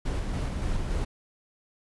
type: noise with tremolo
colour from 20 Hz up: brown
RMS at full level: -28 dBFS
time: 0.05-1.05 s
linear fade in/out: 10 ms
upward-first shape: square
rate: 3.5 Hz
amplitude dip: 25%
effects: resampled to 24000 Hz